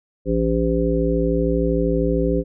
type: harmonic tone with a mistuned harmonic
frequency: 56.5 Hz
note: A1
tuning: 47 cents sharp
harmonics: 1 / 3 / 5 / 7 / 9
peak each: -23 / -23 / -23 / -23 / -23 dBFS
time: 0.25-2.44 s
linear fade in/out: 50 ms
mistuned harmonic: 1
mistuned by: +19 cents
effects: none